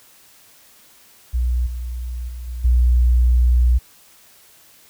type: tone with level steps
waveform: sine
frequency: 60.8 Hz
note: B1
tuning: 26 cents flat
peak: -16 / -24 / -28 / -25 / -11 dBFS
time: 1.33-3.79 s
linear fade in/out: 20 ms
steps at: 1.66 / 2.28 / 2.47 / 2.64 s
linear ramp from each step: 10 ms
effects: white hiss -50 dBFS RMS until 4.89 s